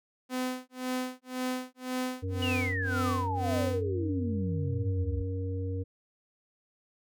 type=tone with tremolo; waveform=sawtooth; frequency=254.4 Hz; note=C4; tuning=48 cents flat; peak=-25 dBFS; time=0.29-3.88 s; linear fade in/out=50 ms; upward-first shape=sine; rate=1.9 Hz; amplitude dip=100%
type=harmonic tone; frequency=93.7 Hz; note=F#2; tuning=22 cents sharp; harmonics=1 / 3 / 5; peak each=-31 / -40 / -39 dBFS; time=2.22-5.84 s; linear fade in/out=20 ms
type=exponential sweep; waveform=sine; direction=down; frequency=2960 to 64.4 Hz; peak=-31 dBFS; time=2.42-5.22 s; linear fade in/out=5 ms
effects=none